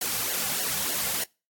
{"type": "noise with flanger", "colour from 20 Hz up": "white", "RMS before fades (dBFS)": -28, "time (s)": [0.01, 1.24], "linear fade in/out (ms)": 5, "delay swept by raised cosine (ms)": [0.8, 3.2], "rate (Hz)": 3.3, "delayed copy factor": -0.85, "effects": ["noise-tail reverb RT60 0.3 s tail -26 dB re dry", "AAC 64 kbps"]}